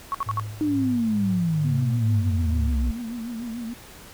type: tone bursts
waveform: sine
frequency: 1108.7 Hz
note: C#6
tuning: in tune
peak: -22 dBFS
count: 4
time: 0.12-0.397 s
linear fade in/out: 0 ms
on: 25 ms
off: 59 ms
type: tone with tremolo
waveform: sine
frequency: 105.9 Hz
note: G#2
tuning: 34 cents sharp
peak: -27 dBFS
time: 0.26-2.69 s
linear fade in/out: 5 ms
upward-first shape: sine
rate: 2.2 Hz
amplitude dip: 70%
type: exponential sweep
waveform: sine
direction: down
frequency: 310 to 59.7 Hz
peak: -20 dBFS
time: 0.61-2.91 s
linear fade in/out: 0 ms
type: tone with vibrato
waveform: sine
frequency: 233.1 Hz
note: A#3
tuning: in tune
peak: -29 dBFS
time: 1.64-3.74 s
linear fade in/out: 10 ms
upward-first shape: triangle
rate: 6.8 Hz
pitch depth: 100 cents each way
effects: pink hiss -45 dBFS RMS until 4.13 s